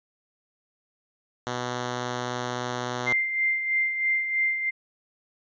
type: tone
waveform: 5% pulse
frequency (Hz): 123.47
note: B2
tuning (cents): 0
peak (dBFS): -17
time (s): 1.47-3.13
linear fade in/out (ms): 0
type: tone with tremolo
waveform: sine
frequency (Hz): 2093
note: C7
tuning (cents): 0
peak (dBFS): -20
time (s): 3.06-4.71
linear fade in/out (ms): 20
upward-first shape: sine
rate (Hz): 3.1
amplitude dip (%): 55
effects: resampled to 16000 Hz